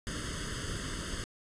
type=noise with comb filter; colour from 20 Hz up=pink; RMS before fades=-37 dBFS; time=0.07-1.24 s; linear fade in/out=0 ms; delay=0.62 ms; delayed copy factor=+1; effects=resampled to 22050 Hz